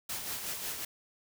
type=noise with tremolo; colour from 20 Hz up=white; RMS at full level=-36 dBFS; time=0.09-0.85 s; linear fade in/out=5 ms; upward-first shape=sine; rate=5.5 Hz; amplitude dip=45%; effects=none